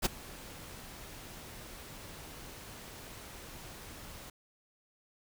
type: noise with ADSR envelope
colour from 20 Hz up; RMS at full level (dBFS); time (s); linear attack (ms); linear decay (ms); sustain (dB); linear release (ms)
pink; -27; 0.02-4.3; 35; 17; -21; 4
effects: none